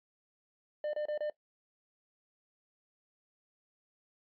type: tone bursts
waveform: triangle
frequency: 600 Hz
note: D5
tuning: 37 cents sharp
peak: -30 dBFS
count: 4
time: 0.84-1.299 s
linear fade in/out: 2 ms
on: 93 ms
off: 29 ms
effects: noise-tail reverb RT60 0.1 s tail -19 dB re dry + resampled to 11025 Hz